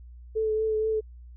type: tone with vibrato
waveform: sine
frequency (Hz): 436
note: A4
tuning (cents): -16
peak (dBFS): -23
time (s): 0.35-1.01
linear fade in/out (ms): 20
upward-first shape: triangle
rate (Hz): 4.2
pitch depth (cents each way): 22
effects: added 60 Hz sine -43 dBFS peak until 1.36 s